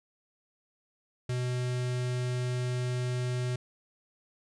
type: tone with notch filter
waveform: square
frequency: 124.7 Hz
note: B2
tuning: 17 cents sharp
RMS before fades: -31 dBFS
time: 1.29-3.56 s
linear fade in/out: 5 ms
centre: 980 Hz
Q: 2
effects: resampled to 22050 Hz